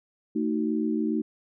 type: chord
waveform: sine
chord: D# diminished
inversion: second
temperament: just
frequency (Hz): 224 / 311.1 / 373.4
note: A3 / D#4 / F#4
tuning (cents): +31 / 0 / +16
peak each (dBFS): -27 / -27 / -32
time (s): 0.35-1.22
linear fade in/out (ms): 10
effects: none